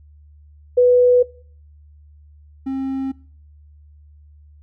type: tone pair in turn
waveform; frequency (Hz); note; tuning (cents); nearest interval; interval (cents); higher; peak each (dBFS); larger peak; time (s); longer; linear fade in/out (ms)
sine / triangle; 493.9 / 267.3; B4 / C4; 0 / +37; major seventh; 1063; first; -9 / -19; first; 0.77-1.23 / 2.66-3.12; neither; 10
effects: noise-tail reverb RT60 0.5 s tail -23 dB re dry + added 74 Hz sine -44 dBFS peak until 4.62 s